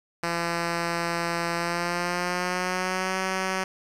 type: tone with pitch glide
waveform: 5% pulse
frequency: 170 to 188.63 Hz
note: F3 to F#3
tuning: -46 to +34 cents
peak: -14 dBFS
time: 0.23-3.64 s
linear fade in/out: 5 ms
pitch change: +180 cents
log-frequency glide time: 1.55-3.18 s
effects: low-pass 8000 Hz 12 dB/octave + 8-bit